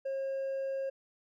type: tone with hard clipping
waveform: sine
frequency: 540 Hz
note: C#5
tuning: 45 cents flat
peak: -33 dBFS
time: 0.05-0.9 s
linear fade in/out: 10 ms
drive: 2 dB
effects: none